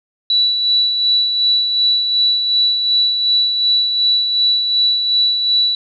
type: tone with tremolo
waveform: sine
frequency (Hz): 3943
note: B7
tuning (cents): -4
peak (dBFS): -10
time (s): 0.3-5.75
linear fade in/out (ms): 2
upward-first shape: sine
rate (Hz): 2.7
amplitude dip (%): 45
effects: none